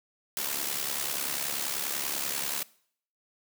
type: noise with amplitude modulation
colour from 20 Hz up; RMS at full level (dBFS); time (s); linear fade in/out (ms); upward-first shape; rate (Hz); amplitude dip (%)
white; -29; 0.37-2.63; 0; sine; 70.3; 65
effects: noise-tail reverb RT60 0.6 s tail -22 dB re dry + high-pass 150 Hz 12 dB/octave